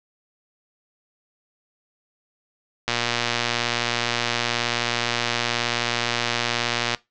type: click train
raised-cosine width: 0.2 ms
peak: -4 dBFS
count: 485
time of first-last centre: 2.88-6.947 s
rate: 119 Hz
effects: noise-tail reverb RT60 0.2 s tail -21 dB re dry + low-pass 6000 Hz 12 dB/octave